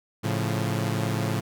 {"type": "chord", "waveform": "sawtooth", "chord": "A augmented", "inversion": "none", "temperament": "equal", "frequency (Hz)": [110, 138.59, 174.61], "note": ["A2", "C#3", "E#3"], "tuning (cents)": [0, 0, 0], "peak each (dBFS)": [-23, -26, -27], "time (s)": [0.23, 1.41], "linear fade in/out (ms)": 20, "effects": []}